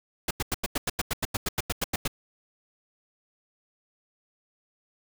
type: noise bursts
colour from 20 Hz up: pink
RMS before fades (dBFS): -27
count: 16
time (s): 0.28-2.078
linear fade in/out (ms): 5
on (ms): 28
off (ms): 90
effects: none